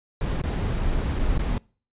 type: noise with dropouts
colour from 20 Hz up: brown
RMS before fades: -24 dBFS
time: 0.21-1.58 s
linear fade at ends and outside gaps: 1 ms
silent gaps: 0.416-0.437 / 1.189-1.194 / 1.378-1.392 s
effects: noise-tail reverb RT60 0.4 s tail -25 dB re dry + resampled to 8000 Hz